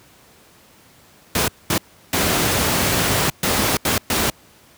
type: noise bursts at uneven times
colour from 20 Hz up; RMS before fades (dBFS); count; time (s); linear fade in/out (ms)
pink; -18; 6; 1.35-1.48 / 1.7-1.78 / 2.13-3.3 / 3.43-3.77 / 3.85-3.98 / 4.1-4.3; 2
effects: pink hiss -50 dBFS RMS until 4.77 s + high-pass 80 Hz 12 dB/octave